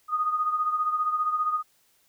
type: beating tone pair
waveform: sine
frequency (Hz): 1237 / 1252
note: D#6 / D#6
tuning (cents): -10 / +10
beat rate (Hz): 15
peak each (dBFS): -24 / -31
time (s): 0.08-1.63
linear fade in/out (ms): 50
effects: white hiss -65 dBFS RMS until 2.08 s